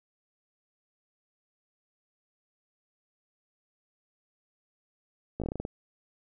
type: slowing click train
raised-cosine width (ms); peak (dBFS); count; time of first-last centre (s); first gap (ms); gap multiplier
2; -20; 9; 5.4-5.651; 17; 1.17
effects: none